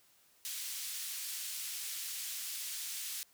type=band-pass noise; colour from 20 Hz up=white; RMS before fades=-41 dBFS; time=0.45-3.23 s; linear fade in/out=0 ms; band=2600 to 14000 Hz; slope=12 dB/octave; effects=white hiss -67 dBFS RMS until 3.33 s